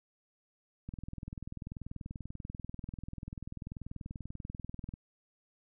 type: click train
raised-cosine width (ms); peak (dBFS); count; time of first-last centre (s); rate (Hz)
5; -29; 84; 0.89-4.939; 20.5
effects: none